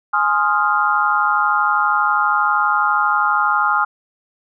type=chord; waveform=sine; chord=F minor seventh; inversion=first; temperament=equal with one note detuned; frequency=834.9 / 1046.5 / 1244.5 / 1396.9 Hz; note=Ab5 / C6 / Eb6 / F6; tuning=+9 / 0 / 0 / 0 cents; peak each=-20 / -22 / -18 / -18 dBFS; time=0.13-3.85 s; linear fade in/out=10 ms; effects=none